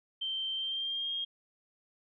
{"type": "tone with pitch glide", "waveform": "sine", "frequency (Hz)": [3127, 3239], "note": ["G7", "G#7"], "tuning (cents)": [-5, -44], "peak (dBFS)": -32, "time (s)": [0.21, 1.25], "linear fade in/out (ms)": 10, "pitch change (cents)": 61, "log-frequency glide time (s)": [0.54, 1.13], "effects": []}